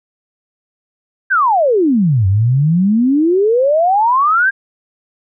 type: exponential two-way sweep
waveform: sine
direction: down then up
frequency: 1635 to 92.5 to 1635 Hz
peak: -9 dBFS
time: 1.3-4.51 s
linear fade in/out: 20 ms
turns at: 2.27 s
effects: none